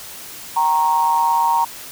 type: tone with amplitude modulation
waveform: sine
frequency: 932 Hz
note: A#5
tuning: 1 cent flat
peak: -10 dBFS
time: 0.56-1.65 s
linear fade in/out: 10 ms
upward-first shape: sine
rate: 157 Hz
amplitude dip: 75%
effects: white hiss -35 dBFS RMS until 1.91 s